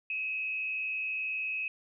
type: tone with frequency modulation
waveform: sine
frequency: 2561 Hz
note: D#7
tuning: 49 cents sharp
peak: -31 dBFS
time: 0.1-1.68 s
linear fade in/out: 2 ms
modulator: 112 Hz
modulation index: 0.54
effects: none